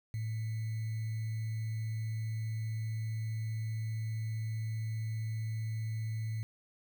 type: tone with sample-and-hold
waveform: sine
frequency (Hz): 110.6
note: A2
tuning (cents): +9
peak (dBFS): -33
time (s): 0.14-6.43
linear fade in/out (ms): 0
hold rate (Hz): 2100
effects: none